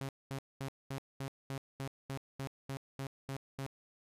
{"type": "tone bursts", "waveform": "sawtooth", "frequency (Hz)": 135.8, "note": "C#3", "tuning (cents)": -35, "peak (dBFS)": -34, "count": 13, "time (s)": [0.01, 3.664], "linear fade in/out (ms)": 0, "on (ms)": 78, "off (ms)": 220, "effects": ["resampled to 32000 Hz"]}